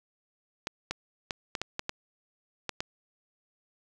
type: clicks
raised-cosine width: 0.2 ms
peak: -14 dBFS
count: 9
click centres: 0.671 / 0.91 / 1.308 / 1.552 / 1.616 / 1.794 / 1.894 / 2.693 / 2.805 s
effects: none